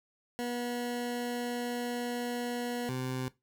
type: tone pair in turn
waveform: 20% pulse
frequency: 242 / 128.86 Hz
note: B3 / C3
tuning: -35 / -26 cents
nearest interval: major seventh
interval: 1091 cents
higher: first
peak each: -28 dBFS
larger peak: neither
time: 0.39-2.89 / 2.89-3.28 s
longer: first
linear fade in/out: 0 ms
effects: noise-tail reverb RT60 0.2 s tail -18 dB re dry